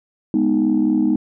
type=chord; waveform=sine; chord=G# minor; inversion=none; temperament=equal; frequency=207.7 / 246.9 / 311.1 Hz; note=G#3 / B3 / D#4; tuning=0 / 0 / 0 cents; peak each=-19 / -18 / -16 dBFS; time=0.34-1.16 s; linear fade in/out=2 ms; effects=tanh soft clip ceiling -8 dBFS